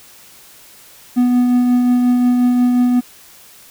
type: tone with tremolo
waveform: triangle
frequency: 246.5 Hz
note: B3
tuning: 3 cents flat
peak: -7 dBFS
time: 1.16-3.01 s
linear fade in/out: 20 ms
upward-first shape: triangle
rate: 5.6 Hz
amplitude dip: 30%
effects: white hiss -43 dBFS RMS until 3.7 s